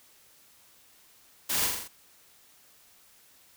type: noise with echo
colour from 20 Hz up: white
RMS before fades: -29 dBFS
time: 1.49-1.67 s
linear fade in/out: 10 ms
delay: 42 ms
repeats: 5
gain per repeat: -3 dB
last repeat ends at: 1.88 s
effects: white hiss -59 dBFS RMS until 3.56 s